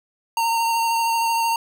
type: tone with vibrato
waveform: square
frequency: 918 Hz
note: A#5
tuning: 27 cents flat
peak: -19 dBFS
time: 0.37-1.56 s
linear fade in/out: 2 ms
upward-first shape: sine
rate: 13 Hz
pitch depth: 15 cents each way
effects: none